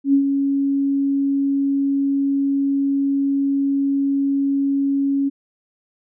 sine tone with ADSR envelope, 277.2 Hz, C#4, in tune, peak -10 dBFS, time 0.04-5.3 s, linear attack 95 ms, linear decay 91 ms, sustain -6 dB, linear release 23 ms, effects none

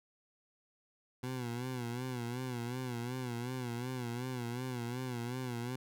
20% pulse tone with vibrato, 123.47 Hz, B2, in tune, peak -32 dBFS, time 1.23-5.76 s, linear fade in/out 5 ms, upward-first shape sine, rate 2.7 Hz, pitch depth 85 cents each way, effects none

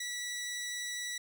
15% pulse tone, 1952 Hz, B6, 21 cents flat, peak -30 dBFS, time 0-1.18 s, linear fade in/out 5 ms, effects none

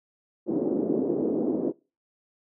pink band-pass noise, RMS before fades -26 dBFS, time 0.46-1.73 s, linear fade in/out 50 ms, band 250 to 430 Hz, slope 24 dB/octave, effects noise-tail reverb RT60 0.3 s tail -23 dB re dry

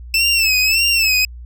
25% pulse tone with vibrato, 2637 Hz, E7, in tune, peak -9 dBFS, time 0.14-1.25 s, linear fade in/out 2 ms, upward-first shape sine, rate 1.7 Hz, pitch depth 94 cents each way, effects added 60 Hz sine -31 dBFS peak until 1.45 s

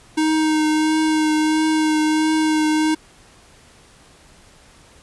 square tone with vibrato, 311.1 Hz, D#4, in tune, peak -16 dBFS, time 0.17-2.95 s, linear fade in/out 10 ms, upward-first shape triangle, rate 1.5 Hz, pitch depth 19 cents each way, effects pink hiss -49 dBFS RMS until 5.02 s + resampled to 24000 Hz

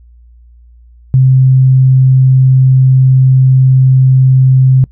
sine tone, 130.81 Hz, C3, in tune, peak -3 dBFS, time 1.14-4.84 s, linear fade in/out 0 ms, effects noise-tail reverb RT60 0.1 s tail -24 dB re dry + added 59 Hz sine -37 dBFS peak until 4.91 s

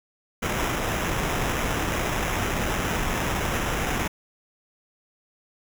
pink noise with sample-and-hold, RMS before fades -26 dBFS, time 0.42-4.08 s, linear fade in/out 10 ms, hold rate 4410 Hz, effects none

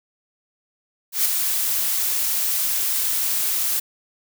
blue noise with ADSR envelope, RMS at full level -17 dBFS, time 1.12-3.8 s, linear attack 130 ms, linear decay 11 ms, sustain -5 dB, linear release 10 ms, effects none

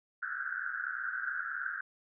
white band-pass noise, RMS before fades -37 dBFS, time 0.22-1.81 s, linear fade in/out 5 ms, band 1400 to 1600 Hz, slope 96 dB/octave, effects none

